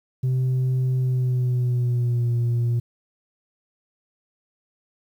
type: tone with pitch glide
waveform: sine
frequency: 128.8 to 118.79 Hz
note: C3 to A#2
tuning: -27 to +33 cents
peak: -16 dBFS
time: 0.23-2.8 s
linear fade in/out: 10 ms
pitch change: -140 cents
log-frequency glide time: 0.97-2.33 s
effects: tanh soft clip ceiling -18 dBFS + 9-bit